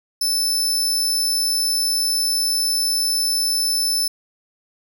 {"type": "tone", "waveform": "sawtooth", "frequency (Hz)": 5274, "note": "E8", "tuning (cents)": 0, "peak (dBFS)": -15, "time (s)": [0.21, 4.08], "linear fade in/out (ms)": 5, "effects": []}